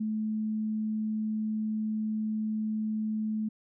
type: tone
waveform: sine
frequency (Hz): 216.4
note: A3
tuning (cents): -29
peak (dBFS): -28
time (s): 0-3.49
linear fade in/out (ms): 10
effects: none